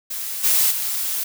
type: noise with level steps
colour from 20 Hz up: blue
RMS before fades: -28 / -17 / -24 dBFS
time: 0.1-1.24 s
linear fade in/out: 10 ms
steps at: 0.43 / 0.7 s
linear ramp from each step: 20 ms
effects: none